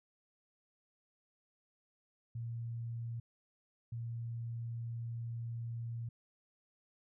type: tone bursts at uneven times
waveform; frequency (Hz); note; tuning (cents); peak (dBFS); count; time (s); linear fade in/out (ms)
sine; 116.54; A#2; 0; -38; 2; 2.35-3.2 / 3.92-6.09; 5
effects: none